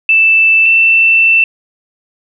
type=tone pair in turn; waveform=sine; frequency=2647 / 2672 Hz; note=E7 / E7; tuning=+7 / +23 cents; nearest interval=unison; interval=16 cents; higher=second; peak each=-5 dBFS; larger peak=neither; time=0.09-0.66 / 0.66-1.44 s; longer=second; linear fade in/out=2 ms; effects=none